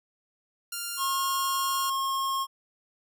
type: tone with pitch glide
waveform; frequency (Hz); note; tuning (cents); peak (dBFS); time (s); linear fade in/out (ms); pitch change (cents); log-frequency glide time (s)
5% pulse; 1396.9 to 1413.1; F6 to F6; 0 to +20; -21; 0.72-1.9; 5; +20; 0.95-1.2
type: tone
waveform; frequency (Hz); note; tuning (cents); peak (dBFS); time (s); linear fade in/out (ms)
square; 1079; C#6; -47; -27; 0.97-2.47; 50
effects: none